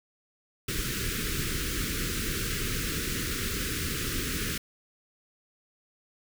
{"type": "band-stop noise", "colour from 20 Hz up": "pink", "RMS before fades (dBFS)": -31, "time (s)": [0.68, 4.58], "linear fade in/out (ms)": 5, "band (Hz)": [460, 1300], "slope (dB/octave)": 48, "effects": []}